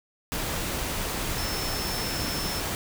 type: tone in noise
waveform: sine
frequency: 5310 Hz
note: E8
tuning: 12 cents sharp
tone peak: -34 dBFS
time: 1.38-2.6 s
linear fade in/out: 0 ms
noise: pink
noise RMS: -30 dBFS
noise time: 0.32-2.75 s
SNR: -7 dB
effects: none